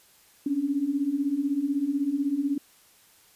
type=beating tone pair; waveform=sine; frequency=270.3 / 286.3 Hz; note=C#4 / D4; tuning=-44 / -44 cents; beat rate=16 Hz; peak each=-29 / -25 dBFS; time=0.46-2.58 s; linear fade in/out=5 ms; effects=white hiss -58 dBFS RMS until 3.35 s + resampled to 32000 Hz